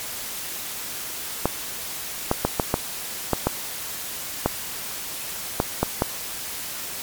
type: clicks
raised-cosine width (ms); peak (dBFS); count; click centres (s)
1; -4; 11; 1.456 / 2.314 / 2.45 / 2.598 / 2.741 / 3.333 / 3.47 / 4.46 / 5.601 / 5.83 / 6.021
effects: white hiss -32 dBFS RMS until 7.02 s + MP3 96 kbps